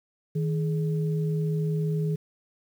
sine tone pair together, 157.32 / 420 Hz, D#3 / G#4, +19 / +19 cents, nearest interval octave + perfect fourth, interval 1700 cents, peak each -24 / -33 dBFS, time 0.35-2.16 s, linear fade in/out 10 ms, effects 9-bit

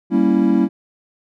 triangle chord, G diminished seventh, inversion none, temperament equal, 196 / 233.1 / 277.2 / 329.6 Hz, G3 / Bb3 / Db4 / Fb4, 0 / 0 / 0 / 0 cents, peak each -16 dBFS, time 0.1-0.69 s, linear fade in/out 50 ms, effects none

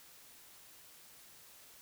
silence, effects white hiss -58 dBFS RMS until 1.81 s

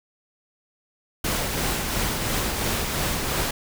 pink noise with tremolo, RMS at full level -24 dBFS, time 1.24-3.51 s, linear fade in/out 5 ms, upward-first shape triangle, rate 2.9 Hz, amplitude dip 35%, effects none

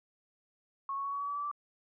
sine tone with pitch steps, 1098 / 1107.6 / 1117.2 / 1126.9 / 1136.7 / 1146.6 / 1156.6 / 1166.7 Hz, C#6 / C#6 / C#6 / C#6 / C#6 / D6 / D6 / D6, -17 / -2 / +13 / +28 / +43 / -42 / -27 / -12 cents, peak -33 dBFS, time 0.89-1.514 s, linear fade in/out 2 ms, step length 78 ms, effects none

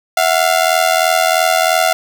sawtooth ring-modulated tone, 695 Hz, F5, 9 cents flat, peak -4 dBFS, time 0.17-1.93 s, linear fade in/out 0 ms, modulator 41.5 Hz, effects none

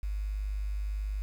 sine tone with quantisation, 50.7 Hz, G#1, 41 cents flat, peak -30 dBFS, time 0.03-1.22 s, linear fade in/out 0 ms, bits 9, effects none

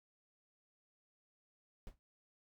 brown noise with exponential decay, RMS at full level -45 dBFS, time 1.87-1.99 s, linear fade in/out 0 ms, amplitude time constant 24 ms, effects none

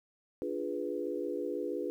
sine chord, D diminished seventh, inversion none, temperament equal, 293.7 / 349.2 / 415.3 / 493.9 Hz, D4 / F4 / Ab4 / Cb5, 0 / 0 / 0 / 0 cents, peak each -39 / -38 / -38 / -38 dBFS, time 0.42-1.9 s, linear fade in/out 0 ms, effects 11-bit

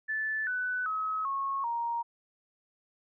sine tone with pitch steps, 1748 / 1495.6 / 1279.6 / 1094.8 / 936.7 Hz, A6 / F#6 / D#6 / C#6 / A#5, -12 / +18 / +48 / -22 / +8 cents, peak -29 dBFS, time 0.08-2.03 s, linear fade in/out 20 ms, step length 390 ms, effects none

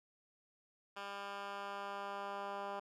10% pulse tone with band-pass filter sweep, 200 Hz, G3, 35 cents sharp, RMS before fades -44 dBFS, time 0.96-2.8 s, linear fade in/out 10 ms, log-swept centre 1800 to 870 Hz, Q 0.96, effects none

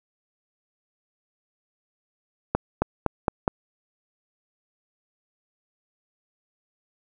accelerating click train, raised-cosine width 1 ms, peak -6 dBFS, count 5, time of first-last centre 2.55-3.479 s, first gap 270 ms, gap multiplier 0.9, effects none

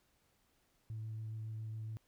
sine tone with vibrato, 110 Hz, A2, in tune, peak -39 dBFS, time 0.9-1.97 s, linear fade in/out 0 ms, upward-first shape sine, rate 7.2 Hz, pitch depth 10 cents each way, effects tanh soft clip ceiling -37 dBFS + pink hiss -75 dBFS RMS until 2.07 s

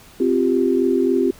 sine chord, C suspended fourth, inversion none, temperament just, 261.6 / 348.8 / 392.4 Hz, C4 / F4 / G4, 0 / -2 / +2 cents, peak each -19 dBFS, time 0.2-1.31 s, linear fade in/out 5 ms, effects pink hiss -46 dBFS RMS until 1.39 s

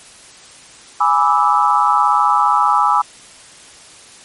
sine chord, E dominant seventh, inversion first, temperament equal with one note detuned, 830.6 / 987.8 / 1174.7 / 1309.4 Hz, G#5 / B5 / D6 / E6, 0 / 0 / 0 / -12 cents, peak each -16 dBFS, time 1-3.02 s, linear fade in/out 10 ms, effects white hiss -41 dBFS RMS until 4.24 s + MP3 48 kbps

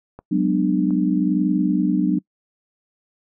clicks, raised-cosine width 1 ms, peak -23 / -27 dBFS, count 2, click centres 0.19 / 0.907 s
sine chord, G# half-diminished seventh, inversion third, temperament just, 186.89 / 207.7 / 249.2 / 299 Hz, F#3 / G#3 / B3 / D4, +18 / 0 / +16 / +31 cents, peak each -20 / -26 / -23 / -20 dBFS, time 0.31-2.19 s, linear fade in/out 10 ms
effects noise-tail reverb RT60 0.1 s tail -24 dB re dry

